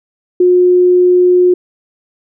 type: tone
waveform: sine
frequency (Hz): 360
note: F#4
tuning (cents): -47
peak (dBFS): -5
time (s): 0.4-1.54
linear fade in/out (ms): 5
effects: none